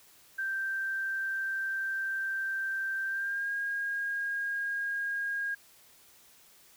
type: tone with pitch glide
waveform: sine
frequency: 1568 to 1627.1 Hz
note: G6 to G#6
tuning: 0 to -36 cents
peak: -30 dBFS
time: 0.38-5.55 s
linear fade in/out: 10 ms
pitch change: +64 cents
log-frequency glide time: 3.06-3.51 s
effects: white hiss -59 dBFS RMS until 6.76 s